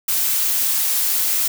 blue noise, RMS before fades -19 dBFS, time 0.08-1.48 s, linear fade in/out 5 ms, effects none

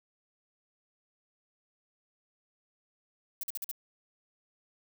violet noise bursts, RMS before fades -36 dBFS, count 5, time 3.41-3.714 s, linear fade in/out 2 ms, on 24 ms, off 46 ms, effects none

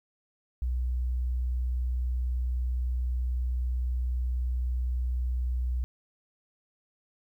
sine tone, 61.9 Hz, B1, 5 cents sharp, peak -26 dBFS, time 0.62-5.84 s, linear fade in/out 0 ms, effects 11-bit

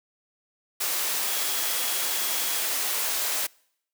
sine tone in noise, 3322 Hz, G#7, in tune, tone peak -38 dBFS, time 1.27-2.6 s, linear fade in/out 10 ms, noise white, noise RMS -27 dBFS, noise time 0.8-3.47 s, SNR -14 dB, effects noise-tail reverb RT60 0.7 s tail -26 dB re dry + high-pass 400 Hz 12 dB/octave

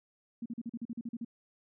sine tone bursts, 233.1 Hz, A#3, in tune, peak -35 dBFS, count 11, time 0.42-1.248 s, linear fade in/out 5 ms, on 38 ms, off 41 ms, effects none

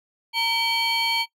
triangle tone cluster, 917 / 2300 / 3145 / 4422 Hz, A#5 / D7 / G7 / C#8, -29 / -37 / +5 / -5 cents, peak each -24 dBFS, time 0.33-1.26 s, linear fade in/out 50 ms, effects noise-tail reverb RT60 0.1 s tail -17 dB re dry + tanh soft clip ceiling -12 dBFS

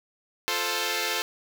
5% pulse chord, F major, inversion none, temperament equal, 349.2 / 440 / 523.3 Hz, F4 / A4 / C5, 0 / 0 / 0 cents, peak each -21 / -17 / -19 dBFS, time 0.48-1.22 s, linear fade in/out 0 ms, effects none

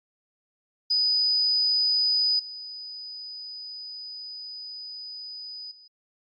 sine tone with level steps, 4978 Hz, D#8, in tune, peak -20 / -36 / -49 dBFS, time 0.9-5.88 s, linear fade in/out 10 ms, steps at 2.39 / 5.71 s, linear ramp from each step 5 ms, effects AAC 64 kbps

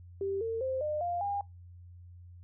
sine tone with pitch steps, 392 / 452.9 / 523.3 / 604.5 / 698.5 / 807 Hz, G4 / A#4 / C5 / D5 / F5 / G#5, 0 / -50 / 0 / +50 / 0 / -50 cents, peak -30 dBFS, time 0.21-1.41 s, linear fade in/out 2 ms, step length 200 ms, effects noise-tail reverb RT60 0.2 s tail -23 dB re dry + added 88 Hz sine -48 dBFS peak until 2.43 s

